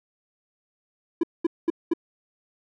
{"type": "tone bursts", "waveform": "triangle", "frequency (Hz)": 334.7, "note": "E4", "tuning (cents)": 26, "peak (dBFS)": -16, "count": 4, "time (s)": [1.21, 1.936], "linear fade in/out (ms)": 5, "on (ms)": 24, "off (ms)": 210, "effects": []}